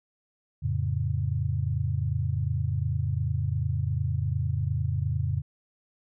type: chord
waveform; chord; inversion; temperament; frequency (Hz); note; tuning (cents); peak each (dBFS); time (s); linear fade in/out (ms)
sine; F augmented; none; equal; 87.31 / 110 / 138.59; F2 / A2 / C#3; 0 / 0 / 0; -29; 0.62-5.42; 20
effects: none